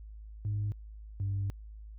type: tone pair in turn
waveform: sine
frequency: 103.83 / 98.88 Hz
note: G#2 / G2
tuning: 0 / +15 cents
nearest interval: minor second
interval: 85 cents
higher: first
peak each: -28 dBFS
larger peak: neither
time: 0.45-0.72 / 1.2-1.5 s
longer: second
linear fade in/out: 0 ms
effects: tanh soft clip ceiling -27 dBFS + added 53 Hz sine -44 dBFS peak until 1.98 s